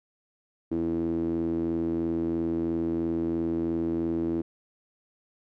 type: tone with band-pass filter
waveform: sawtooth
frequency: 83 Hz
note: E2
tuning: 12 cents sharp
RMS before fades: -28 dBFS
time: 0.71-4.42 s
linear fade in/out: 10 ms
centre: 310 Hz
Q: 7.2
effects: none